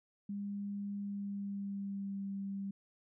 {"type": "tone with pitch glide", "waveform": "sine", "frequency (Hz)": [201.8, 196.96], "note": ["G#3", "G3"], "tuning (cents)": [-49, 8], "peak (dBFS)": -37, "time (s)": [0.29, 2.71], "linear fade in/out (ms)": 5, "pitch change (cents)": -43, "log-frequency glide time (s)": [0.98, 2.23], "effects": []}